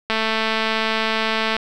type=click train; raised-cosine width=0.3 ms; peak=-5 dBFS; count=325; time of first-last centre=0.1-1.566 s; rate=221 Hz; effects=none